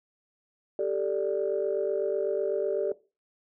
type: chord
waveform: sine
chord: G suspended second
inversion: none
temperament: equal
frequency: 392 / 440 / 587.3 Hz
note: G4 / A4 / D5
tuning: 0 / 0 / 0 cents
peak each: -29 dBFS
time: 0.79-2.92 s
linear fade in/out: 2 ms
effects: noise-tail reverb RT60 0.3 s tail -18 dB re dry + tanh soft clip ceiling -17 dBFS